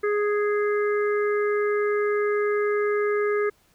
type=harmonic tone; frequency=415.3 Hz; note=G#4; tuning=in tune; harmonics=1 / 3 / 4 / 5; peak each=-21 / -31 / -33 / -35 dBFS; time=0.03-3.5 s; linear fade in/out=10 ms; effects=pink hiss -62 dBFS RMS until 3.74 s